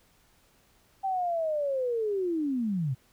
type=linear sweep; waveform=sine; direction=down; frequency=784 to 119.8 Hz; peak=-26 dBFS; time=1.03-2.95 s; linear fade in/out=20 ms; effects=pink hiss -64 dBFS RMS until 3.12 s